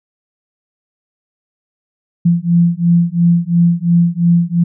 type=beating tone pair; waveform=sine; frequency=170 / 172.9 Hz; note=F3 / F3; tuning=-46 / -17 cents; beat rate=2.9 Hz; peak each=-12 dBFS; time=2.25-4.64 s; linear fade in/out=10 ms; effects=none